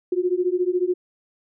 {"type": "beating tone pair", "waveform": "sine", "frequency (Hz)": [353.9, 367.9], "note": ["F4", "F#4"], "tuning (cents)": [23, -10], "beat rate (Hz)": 14, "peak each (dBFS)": -22, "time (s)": [0.12, 0.94], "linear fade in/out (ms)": 5, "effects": []}